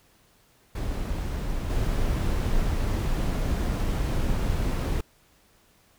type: noise with level steps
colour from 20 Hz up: brown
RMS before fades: -29 / -25 dBFS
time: 0.75-5.01 s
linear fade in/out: 5 ms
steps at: 1.69 s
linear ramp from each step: 20 ms
effects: pink hiss -61 dBFS RMS until 5.98 s